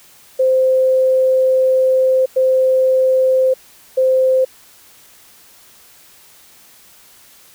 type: tone bursts at uneven times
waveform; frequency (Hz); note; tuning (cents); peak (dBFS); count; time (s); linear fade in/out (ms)
sine; 520; C5; -11; -10; 3; 0.39-2.26 / 2.36-3.54 / 3.97-4.45; 10
effects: white hiss -46 dBFS RMS until 7.54 s